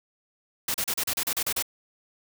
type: noise bursts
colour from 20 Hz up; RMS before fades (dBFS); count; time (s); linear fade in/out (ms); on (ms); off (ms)
white; -27; 10; 0.68-1.625; 5; 63; 35
effects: none